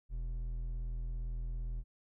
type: tone with hard clipping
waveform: sine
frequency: 41.2 Hz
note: E1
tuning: in tune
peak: -37 dBFS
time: 0.09-1.84 s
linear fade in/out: 50 ms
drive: 6 dB
effects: none